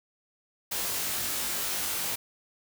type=noise with comb filter; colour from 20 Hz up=white; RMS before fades=-31 dBFS; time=0.71-2.16 s; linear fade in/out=10 ms; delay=20 ms; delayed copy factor=+0.8; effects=none